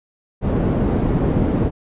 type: low-pass noise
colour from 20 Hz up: white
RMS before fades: -18 dBFS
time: 0.41-1.71 s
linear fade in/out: 50 ms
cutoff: 290 Hz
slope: 12 dB/octave
effects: resampled to 8000 Hz